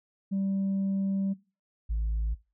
sine tone pair in turn, 194.8 / 54.55 Hz, G3 / A1, -11 / -14 cents, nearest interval octave + minor seventh, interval 2203 cents, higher first, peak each -24 dBFS, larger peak neither, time 0.31-1.34 / 1.89-2.35 s, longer first, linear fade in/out 20 ms, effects noise-tail reverb RT60 0.3 s tail -21 dB re dry + tanh soft clip ceiling -24 dBFS

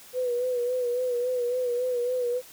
sine tone with vibrato, 493.9 Hz, B4, in tune, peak -24 dBFS, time 0.13-2.42 s, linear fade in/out 50 ms, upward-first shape sine, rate 3.6 Hz, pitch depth 50 cents each way, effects white hiss -49 dBFS RMS until 2.52 s

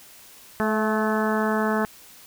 harmonic tone with a mistuned harmonic, 216 Hz, A3, 32 cents flat, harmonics 1 / 2 / 3 / 4 / 5 / 6 / 7 / 8, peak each -24 / -27 / -29 / -30 / -31 / -32 / -32 / -33 dBFS, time 0.6-1.85 s, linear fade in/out 0 ms, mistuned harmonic 3, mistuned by +29 cents, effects white hiss -48 dBFS RMS until 2.26 s

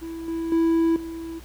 triangle tone with level steps, 329.6 Hz, E4, in tune, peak -29 / -23 / -15 / -29 dBFS, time 0.01-1.4 s, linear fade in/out 20 ms, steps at 0.28 / 0.52 / 0.96 s, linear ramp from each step 2 ms, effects added 60 Hz sine -44 dBFS peak until 1.44 s + pink hiss -49 dBFS RMS until 1.44 s

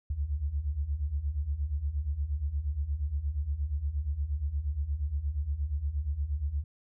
sine beating tone pair, 67 / 75.5 Hz, C2 / D2, +42 / +48 cents, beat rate 8.5 Hz, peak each -34 / -30 dBFS, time 0.1-6.64 s, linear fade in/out 5 ms, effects none

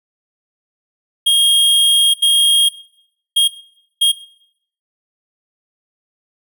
square tone bursts at uneven times, 3248 Hz, G#7, 39 cents flat, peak -10 dBFS, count 4, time 1.26-2.14 / 2.22-2.69 / 3.36-3.48 / 4.01-4.12 s, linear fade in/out 10 ms, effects noise-tail reverb RT60 0.7 s tail -19 dB re dry

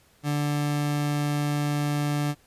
30% pulse tone, 146.5 Hz, D3, 4 cents flat, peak -21 dBFS, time 0.23-2.35 s, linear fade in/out 50 ms, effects pink hiss -60 dBFS RMS until 2.46 s + resampled to 32000 Hz

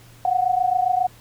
sine tone pair together, 721 / 748.4 Hz, F#5 / F#5, -45 / +20 cents, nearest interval minor second, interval 65 cents, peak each -20 dBFS, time 0.25-1.07 s, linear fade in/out 2 ms, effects added 118 Hz sine -48 dBFS peak until 1.2 s + pink hiss -50 dBFS RMS until 1.2 s

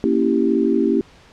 sine chord, A# diminished seventh, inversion none, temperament equal, 233.1 / 277.2 / 329.6 / 392 Hz, A#3 / C#4 / E4 / G4, 0 / 0 / 0 / 0 cents, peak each -20 dBFS, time 0.04-1.01 s, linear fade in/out 0 ms, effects pink hiss -48 dBFS RMS until 1.32 s + low-pass 5000 Hz 12 dB/octave

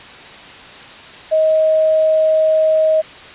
sine tone, 630 Hz, D#5, 21 cents sharp, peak -10 dBFS, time 1.31-3.02 s, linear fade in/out 20 ms, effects white hiss -36 dBFS RMS until 3.34 s + resampled to 8000 Hz

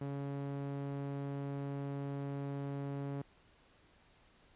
sawtooth tone with band-pass filter, 140 Hz, C#3, 18 cents sharp, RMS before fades -40 dBFS, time 0.01-3.22 s, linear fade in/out 5 ms, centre 280 Hz, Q 0.55, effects pink hiss -66 dBFS RMS until 4.55 s + resampled to 8000 Hz

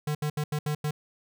square tone bursts at uneven times, 150 Hz, D3, 37 cents sharp, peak -27 dBFS, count 6, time 0.07-0.15 / 0.22-0.3 / 0.37-0.44 / 0.52-0.59 / 0.66-0.75 / 0.84-0.91 s, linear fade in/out 5 ms, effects none

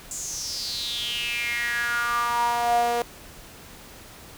sawtooth tone with high-pass filter sweep, 237.9 Hz, A#3, 35 cents sharp, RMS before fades -26 dBFS, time 0.11-3.02 s, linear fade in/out 0 ms, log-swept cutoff 7400 to 560 Hz, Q 7.2, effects pink hiss -45 dBFS RMS until 4.37 s

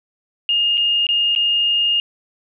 sine tone with dropouts, 2836 Hz, F7, 26 cents sharp, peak -14 dBFS, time 0.49-2 s, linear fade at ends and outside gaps 1 ms, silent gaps 0.773-0.777 / 1.068-1.089 / 1.351-1.361 s, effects none

